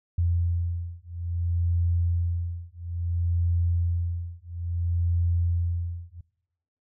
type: beating tone pair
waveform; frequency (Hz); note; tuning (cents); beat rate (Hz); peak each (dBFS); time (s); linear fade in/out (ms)
sine; 85.7 / 86.29; F2 / F2; -32 / -20; 0.59; -26; 0.18-6.21; 5
effects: noise-tail reverb RT60 0.9 s tail -24 dB re dry